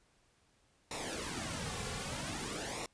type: noise with flanger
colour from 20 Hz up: pink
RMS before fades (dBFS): -40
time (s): 0.91-2.86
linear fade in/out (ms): 2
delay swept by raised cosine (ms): 0.63 to 3.23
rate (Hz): 0.52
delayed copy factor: -0.7
effects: pink hiss -71 dBFS RMS until 2.93 s + resampled to 22050 Hz